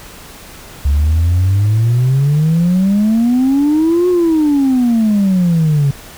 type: exponential two-way sweep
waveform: sine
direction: up then down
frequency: 68.7 to 364.4 to 137.3 Hz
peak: -7 dBFS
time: 0.85-5.91 s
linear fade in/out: 5 ms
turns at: 4.09 s
effects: tanh soft clip ceiling -7 dBFS + pink hiss -35 dBFS RMS until 6.17 s